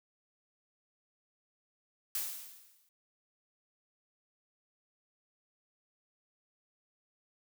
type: noise with exponential decay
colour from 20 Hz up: blue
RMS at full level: -33 dBFS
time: 2.15-2.89 s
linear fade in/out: 1 ms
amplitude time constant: 160 ms
effects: none